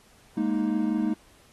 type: chord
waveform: triangle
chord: Ab suspended second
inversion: none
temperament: equal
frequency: 207.7 / 233.1 / 311.1 Hz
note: Ab3 / Bb3 / Eb4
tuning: 0 / 0 / 0 cents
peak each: -26 / -26 / -25 dBFS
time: 0.37-1.14 s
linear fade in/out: 5 ms
effects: pink hiss -58 dBFS RMS until 1.52 s + AAC 32 kbps